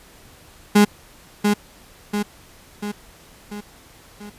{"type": "tone with echo", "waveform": "35% pulse", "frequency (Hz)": 206.7, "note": "G#3", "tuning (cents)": -8, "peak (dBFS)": -8, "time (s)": [0.75, 0.85], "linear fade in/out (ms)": 10, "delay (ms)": 690, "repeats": 5, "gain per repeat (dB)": -5, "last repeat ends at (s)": 4.3, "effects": ["pink hiss -48 dBFS RMS until 4.38 s", "resampled to 32000 Hz"]}